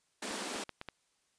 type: high-pass noise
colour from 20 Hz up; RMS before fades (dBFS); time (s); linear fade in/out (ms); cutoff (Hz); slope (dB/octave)
pink; -39; 0.22-0.64; 5; 190; 96
type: clicks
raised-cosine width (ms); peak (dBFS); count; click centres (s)
0.3; -25; 5; 0.31 / 0.559 / 0.693 / 0.814 / 0.887
effects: white hiss -75 dBFS RMS until 1.38 s + resampled to 22050 Hz